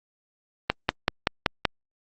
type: click train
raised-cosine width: 0.3 ms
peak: -3 dBFS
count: 6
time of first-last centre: 0.7-1.652 s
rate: 5.25 Hz
effects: Opus 32 kbps